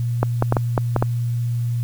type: clicks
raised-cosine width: 1 ms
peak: -3 dBFS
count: 7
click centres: 0.23 / 0.424 / 0.524 / 0.568 / 0.778 / 0.963 / 1.025 s
effects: added 119 Hz sine -19 dBFS peak until 1.83 s + white hiss -48 dBFS RMS until 1.83 s